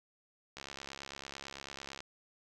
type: click train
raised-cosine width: 0.2 ms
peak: -26 dBFS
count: 100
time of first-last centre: 0.57-2.005 s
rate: 69 Hz
effects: none